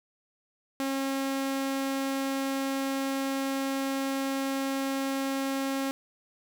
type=tone; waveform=sawtooth; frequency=271 Hz; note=C#4; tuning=39 cents flat; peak=-24 dBFS; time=0.8-5.91 s; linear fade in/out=0 ms; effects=9-bit